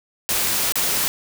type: noise with dropouts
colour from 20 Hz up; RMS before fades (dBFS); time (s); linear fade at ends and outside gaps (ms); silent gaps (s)
white; -21; 0.29-1.08; 0; 0.722-0.756
effects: none